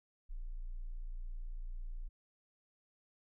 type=tone; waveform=sine; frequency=29.02 Hz; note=A#0; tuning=7 cents flat; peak=-39 dBFS; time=0.29-2.09 s; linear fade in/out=20 ms; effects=none